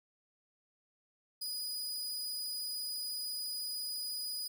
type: tone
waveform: sawtooth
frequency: 4943 Hz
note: D#8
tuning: 12 cents flat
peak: -34 dBFS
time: 1.41-4.48 s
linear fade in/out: 10 ms
effects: none